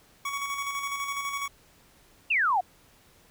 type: tone with tremolo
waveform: 25% pulse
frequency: 1121 Hz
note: C#6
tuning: 19 cents sharp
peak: -25 dBFS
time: 0.25-1.48 s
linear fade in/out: 5 ms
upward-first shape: square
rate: 12 Hz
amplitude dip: 40%
type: exponential sweep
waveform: sine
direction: down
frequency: 2853 to 688 Hz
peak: -21 dBFS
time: 2.3-2.61 s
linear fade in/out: 10 ms
effects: pink hiss -59 dBFS RMS until 3.3 s